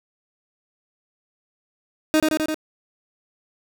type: tone with echo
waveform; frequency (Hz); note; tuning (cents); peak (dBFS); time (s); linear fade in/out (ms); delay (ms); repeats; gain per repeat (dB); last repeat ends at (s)
30% pulse; 311.1; D#4; 0; -12; 2.14-2.2; 0; 86; 4; -2; 2.544
effects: none